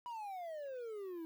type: exponential sweep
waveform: triangle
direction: down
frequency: 987.8 to 319 Hz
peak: -40 dBFS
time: 0.06-1.25 s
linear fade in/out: 0 ms
effects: 11-bit